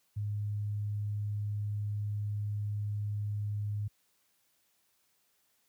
sine tone, 103.83 Hz, G#2, in tune, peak -31 dBFS, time 0.16-3.88 s, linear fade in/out 10 ms, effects white hiss -73 dBFS RMS until 5.68 s + high-pass 60 Hz 12 dB/octave

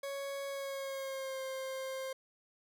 40% pulse tone with pitch glide, 555 to 528.4 Hz, C#5 to C5, +2 to +17 cents, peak -37 dBFS, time 0.03-2.13 s, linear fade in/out 5 ms, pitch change -85 cents, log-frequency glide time 0.47-1.41 s, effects none

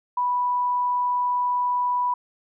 sine tone, 985 Hz, B5, 5 cents flat, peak -20 dBFS, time 0.17-2.14 s, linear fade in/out 5 ms, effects none

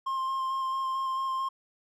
triangle tone with vibrato, 1060 Hz, C6, 22 cents sharp, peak -26 dBFS, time 0.06-1.49 s, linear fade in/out 10 ms, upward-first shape square, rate 4.5 Hz, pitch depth 12 cents each way, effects none

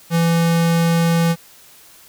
square tone, 167.4 Hz, E3, 27 cents sharp, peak -14 dBFS, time 0.1-1.36 s, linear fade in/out 50 ms, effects white hiss -46 dBFS RMS until 2.08 s

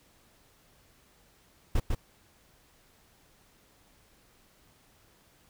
brown noise with echo, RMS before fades -24 dBFS, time 1.75-1.8 s, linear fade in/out 5 ms, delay 150 ms, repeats 1, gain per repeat -3 dB, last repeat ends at 1.95 s, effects pink hiss -63 dBFS RMS until 5.49 s

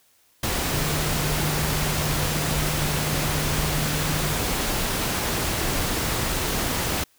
sine tone in noise, 150.7 Hz, D3, 45 cents sharp, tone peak -27 dBFS, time 0.72-4.34 s, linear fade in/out 5 ms, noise pink, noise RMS -25 dBFS, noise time 0.43-7.04 s, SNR -5 dB, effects white hiss -61 dBFS RMS until 7.18 s

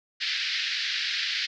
white band-pass noise, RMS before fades -29 dBFS, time 0.2-1.47 s, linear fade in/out 20 ms, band 1600 to 4900 Hz, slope 48 dB/octave, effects none

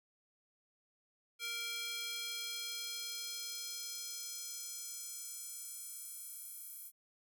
square tone with high-pass filter sweep, 466.2 Hz, A#4, in tune, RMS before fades -44 dBFS, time 1.39-6.92 s, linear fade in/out 50 ms, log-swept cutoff 2500 to 12000 Hz, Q 1.5, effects none

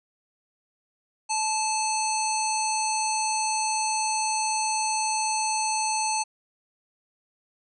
harmonic tone with a mistuned harmonic, 872 Hz, A5, 16 cents flat, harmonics 1 / 3 / 5 / 7 / 9 / 10, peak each -26 / -33 / -33 / -31 / -37 / -34 dBFS, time 1.29-6.24 s, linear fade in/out 20 ms, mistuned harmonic 7, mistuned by +30 cents, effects none

